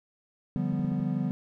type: chord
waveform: triangle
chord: G dominant seventh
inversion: second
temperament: equal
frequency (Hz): 146.83 / 174.61 / 196 / 246.9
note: D3 / F3 / G3 / B3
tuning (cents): 0 / 0 / 0 / 0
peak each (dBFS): -30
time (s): 0.56-1.31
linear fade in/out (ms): 0
type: clicks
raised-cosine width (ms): 3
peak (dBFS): -31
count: 6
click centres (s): 0.566 / 0.726 / 0.795 / 0.848 / 0.918 / 1
effects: none